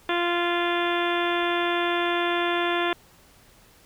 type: harmonic tone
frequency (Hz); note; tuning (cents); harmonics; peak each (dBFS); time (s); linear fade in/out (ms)
347.1; F4; -11; 1 / 2 / 3 / 4 / 5 / 6 / 7 / 8 / 9 / 10; -26 / -29 / -30 / -32 / -31 / -36 / -35 / -37 / -40 / -34; 0.09-2.93; 2
effects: pink hiss -55 dBFS RMS until 3.85 s